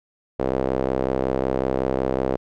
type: tone with band-pass filter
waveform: sawtooth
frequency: 65.41 Hz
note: C2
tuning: in tune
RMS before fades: -23 dBFS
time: 0.39-2.37 s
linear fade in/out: 10 ms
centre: 490 Hz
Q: 1.9
effects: none